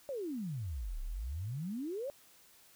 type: exponential two-way sweep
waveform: sine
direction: down then up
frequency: 587 to 31.31 to 587 Hz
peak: -36 dBFS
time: 0.09-2.1 s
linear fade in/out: 0 ms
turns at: 1.01 s
effects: white hiss -62 dBFS RMS until 2.75 s